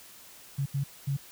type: tone bursts at uneven times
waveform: sine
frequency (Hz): 138.59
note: C#3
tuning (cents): 0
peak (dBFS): -26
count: 3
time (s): 0.58-0.66 / 0.74-0.84 / 1.07-1.17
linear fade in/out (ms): 10
effects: white hiss -51 dBFS RMS until 1.31 s